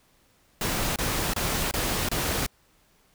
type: noise bursts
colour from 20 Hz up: pink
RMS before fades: -27 dBFS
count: 5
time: 0.61-2.464 s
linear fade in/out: 2 ms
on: 350 ms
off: 26 ms
effects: pink hiss -63 dBFS RMS until 3.14 s